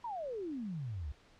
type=exponential sweep; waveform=sine; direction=down; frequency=987.8 to 65.41 Hz; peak=-37 dBFS; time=0.04-1.12 s; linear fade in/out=5 ms; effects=pink hiss -63 dBFS RMS until 1.39 s + low-pass 5000 Hz 12 dB/octave